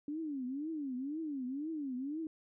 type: tone with vibrato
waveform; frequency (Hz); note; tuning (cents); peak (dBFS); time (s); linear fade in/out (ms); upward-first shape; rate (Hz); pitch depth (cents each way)
sine; 284.3; C#4; +44; -36; 0.08-2.27; 2; triangle; 2; 260
effects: none